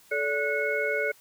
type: tone cluster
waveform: sine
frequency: 434.4 / 576 / 1468 / 2186 Hz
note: A4 / D5 / F#6 / C#7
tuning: -22 / -34 / -14 / -25 cents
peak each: -30 dBFS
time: 0.11-1.12 s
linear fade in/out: 10 ms
effects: white hiss -57 dBFS RMS until 1.2 s